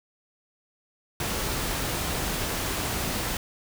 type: noise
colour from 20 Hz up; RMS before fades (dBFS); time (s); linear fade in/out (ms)
pink; -29; 1.2-3.37; 2
effects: none